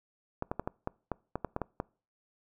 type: clicks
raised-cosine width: 1 ms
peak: -18 dBFS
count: 11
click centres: 0.424 / 0.515 / 0.596 / 0.675 / 0.874 / 1.117 / 1.356 / 1.447 / 1.564 / 1.617 / 1.801 s
effects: noise-tail reverb RT60 0.4 s tail -25 dB re dry